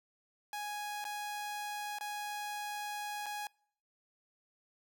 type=tone with dropouts; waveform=sawtooth; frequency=830.6 Hz; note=G#5; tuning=in tune; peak=-34 dBFS; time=0.53-3.47 s; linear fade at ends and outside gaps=1 ms; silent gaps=1.042-1.051 / 1.986-2.009 / 3.26-3.264 s; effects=noise-tail reverb RT60 0.6 s tail -26 dB re dry